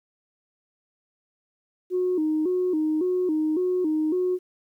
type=tone with vibrato; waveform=sine; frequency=336.3 Hz; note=E4; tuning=35 cents sharp; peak=-20 dBFS; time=1.9-4.39 s; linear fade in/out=50 ms; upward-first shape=square; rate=1.8 Hz; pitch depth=140 cents each way; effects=tanh soft clip ceiling -16 dBFS + 10-bit